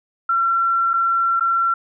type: tone with dropouts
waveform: sine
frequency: 1359 Hz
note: F6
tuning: 48 cents flat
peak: -15 dBFS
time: 0.29-1.74 s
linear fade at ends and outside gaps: 5 ms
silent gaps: 0.934-0.938 / 1.397-1.407 s
effects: none